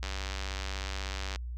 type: click train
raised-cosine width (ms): 0.2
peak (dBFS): -19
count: 129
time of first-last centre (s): 0.03-1.359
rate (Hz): 96.3
effects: added 60 Hz sine -35 dBFS peak until 1.57 s